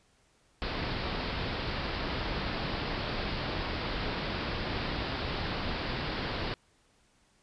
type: low-pass noise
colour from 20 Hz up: pink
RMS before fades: -34 dBFS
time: 0.62-6.54 s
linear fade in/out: 0 ms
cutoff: 5000 Hz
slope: 96 dB/octave
effects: pink hiss -67 dBFS RMS until 7.42 s + resampled to 22050 Hz